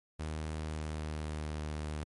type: tone with pitch glide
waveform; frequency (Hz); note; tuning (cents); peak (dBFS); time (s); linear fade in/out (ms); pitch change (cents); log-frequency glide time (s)
sawtooth; 77.78 to 76.09; D#2 to D#2; 0 to -38; -32; 0.19-2.04; 10; -38; 0.57-1.65
effects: MP3 48 kbps